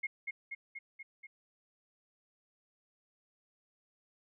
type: tone with echo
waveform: sine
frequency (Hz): 2151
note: C7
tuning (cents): +47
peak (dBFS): -32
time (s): 0.03-0.07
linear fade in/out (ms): 10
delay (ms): 240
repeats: 5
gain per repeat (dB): -3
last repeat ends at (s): 1.27
effects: none